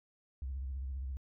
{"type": "tone with vibrato", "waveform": "sine", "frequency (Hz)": 66.6, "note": "C2", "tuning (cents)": 31, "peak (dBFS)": -35, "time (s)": [0.42, 1.17], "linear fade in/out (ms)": 0, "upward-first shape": "sine", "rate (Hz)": 15, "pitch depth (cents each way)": 110, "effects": ["tanh soft clip ceiling -33 dBFS"]}